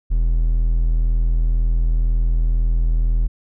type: tone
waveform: triangle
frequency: 41 Hz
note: E1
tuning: 9 cents flat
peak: -12 dBFS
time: 0.1-3.28 s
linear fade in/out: 20 ms
effects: none